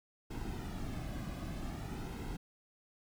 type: noise with flanger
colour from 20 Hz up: brown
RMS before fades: -41 dBFS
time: 0.3-2.37 s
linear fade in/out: 10 ms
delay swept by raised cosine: 1.7 to 2.21 ms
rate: 0.51 Hz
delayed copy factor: -0.6
effects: none